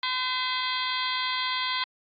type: harmonic tone with a mistuned harmonic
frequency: 510 Hz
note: C5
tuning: 44 cents flat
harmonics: 2 / 3 / 4 / 5 / 6 / 7 / 8 / 9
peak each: -31 / -37 / -33 / -39 / -33 / -35 / -34 / -39 dBFS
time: 0.03-1.84 s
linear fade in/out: 2 ms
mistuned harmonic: 6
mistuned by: +100 cents
effects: AAC 32 kbps